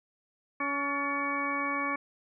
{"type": "harmonic tone with a mistuned harmonic", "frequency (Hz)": 281.7, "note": "C#4", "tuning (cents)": 28, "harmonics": [1, 2, 3, 4, 5, 6, 8], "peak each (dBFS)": [-36, -40, -42, -32, -43, -38, -34], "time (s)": [0.6, 1.96], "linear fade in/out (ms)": 5, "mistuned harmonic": 6, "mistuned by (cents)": 53, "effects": []}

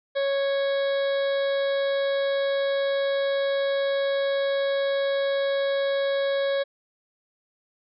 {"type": "harmonic tone", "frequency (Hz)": 553, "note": "C#5", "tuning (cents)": -4, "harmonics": [1, 2, 3, 4, 6, 7, 8, 9], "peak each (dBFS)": [-22, -39, -34, -41, -39, -39, -47, -53], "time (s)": [0.15, 6.64], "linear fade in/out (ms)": 20, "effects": []}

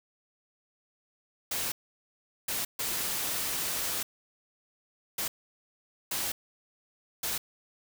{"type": "noise bursts at uneven times", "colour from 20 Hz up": "white", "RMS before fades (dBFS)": -32, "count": 6, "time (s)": [[1.51, 1.72], [2.48, 2.65], [2.79, 4.03], [5.18, 5.28], [6.11, 6.32], [7.23, 7.38]], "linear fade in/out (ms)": 5, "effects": []}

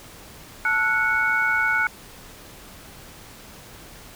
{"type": "tone cluster", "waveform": "sine", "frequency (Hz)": [879, 1348, 1467, 2217], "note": ["A5", "E6", "F#6", "C#7"], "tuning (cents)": [-2, 38, -15, 0], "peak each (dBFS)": [-29, -29, -20, -25], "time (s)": [0.65, 1.87], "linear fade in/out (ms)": 2, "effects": ["pink hiss -44 dBFS RMS until 4.15 s"]}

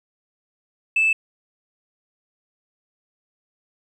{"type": "tone", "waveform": "sine", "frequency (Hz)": 2630, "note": "E7", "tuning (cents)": -5, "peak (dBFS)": -14, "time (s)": [0.96, 1.13], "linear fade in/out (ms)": 5, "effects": ["tanh soft clip ceiling -12 dBFS", "9-bit"]}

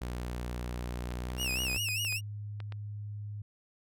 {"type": "tone with pitch glide", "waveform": "sawtooth", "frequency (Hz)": [60.7, 63.31], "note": ["B1", "B1"], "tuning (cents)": [-29, 44], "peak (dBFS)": -31, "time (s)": [0.01, 1.78], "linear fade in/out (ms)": 10, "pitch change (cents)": 73, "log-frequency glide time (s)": [1.19, 1.44]}
{"type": "clicks", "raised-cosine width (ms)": 0.3, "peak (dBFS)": -29, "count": 7, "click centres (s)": [1.115, 1.303, 1.887, 2.049, 2.125, 2.603, 2.723]}
{"type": "tone with vibrato", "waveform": "sawtooth", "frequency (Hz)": 2680, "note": "E7", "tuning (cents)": 28, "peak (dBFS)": -28, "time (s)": [1.37, 2.21], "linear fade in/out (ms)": 50, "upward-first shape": "sine", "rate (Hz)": 5, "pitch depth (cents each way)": 140}
{"type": "tone", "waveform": "sine", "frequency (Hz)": 103.83, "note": "G#2", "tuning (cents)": 0, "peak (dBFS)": -37, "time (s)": [1.76, 3.42], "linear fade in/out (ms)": 5}
{"effects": []}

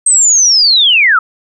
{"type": "linear sweep", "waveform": "sine", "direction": "down", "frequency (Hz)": [8372, 1233], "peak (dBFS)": -5, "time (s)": [0.06, 1.19], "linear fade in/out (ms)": 5, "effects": []}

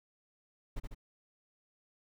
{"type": "noise with echo", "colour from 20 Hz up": "brown", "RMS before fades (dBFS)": -36, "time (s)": [0.76, 0.8], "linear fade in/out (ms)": 10, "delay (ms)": 74, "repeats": 2, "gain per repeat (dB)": -4, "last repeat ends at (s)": 0.948, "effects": []}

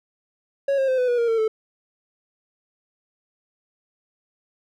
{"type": "tone with pitch steps", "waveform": "triangle", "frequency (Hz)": [554, 535.7, 518.1, 501, 484.5, 468.6, 453.1, 438.2], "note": ["C#5", "C5", "C5", "B4", "B4", "A#4", "A#4", "A4"], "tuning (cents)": [-1, 41, -17, 25, -33, 9, -49, -7], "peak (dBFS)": -16, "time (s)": [0.68, 1.48], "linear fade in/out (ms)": 5, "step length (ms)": 100, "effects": []}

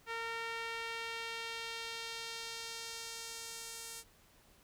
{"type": "tone with band-pass filter sweep", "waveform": "sawtooth", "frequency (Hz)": 458.3, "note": "A#4", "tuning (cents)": -29, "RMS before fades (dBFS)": -43, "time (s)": [0.06, 4.04], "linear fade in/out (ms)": 50, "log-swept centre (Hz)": [1800, 8600], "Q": 1.1, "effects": ["pink hiss -65 dBFS RMS until 4.63 s"]}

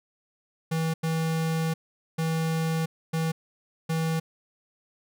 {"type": "tone bursts at uneven times", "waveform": "square", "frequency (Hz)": 161.8, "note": "E3", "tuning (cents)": -32, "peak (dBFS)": -25, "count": 5, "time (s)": [[0.71, 0.94], [1.03, 1.74], [2.18, 2.86], [3.13, 3.32], [3.89, 4.2]], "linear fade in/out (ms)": 10, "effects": []}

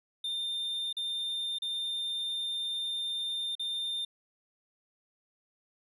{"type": "tone with dropouts", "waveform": "triangle", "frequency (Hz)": 3609, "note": "A7", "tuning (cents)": 43, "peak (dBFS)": -30, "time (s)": [0.24, 4.05], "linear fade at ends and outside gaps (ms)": 5, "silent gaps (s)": [[0.928, 0.967], [1.586, 1.62], [3.553, 3.595]], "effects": ["resampled to 32000 Hz"]}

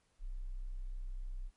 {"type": "tone", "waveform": "sine", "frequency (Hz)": 31.73, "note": "B0", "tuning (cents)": 48, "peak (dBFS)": -38, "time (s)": [0.19, 1.51], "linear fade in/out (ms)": 50, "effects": ["pink hiss -75 dBFS RMS until 1.56 s", "MP3 48 kbps"]}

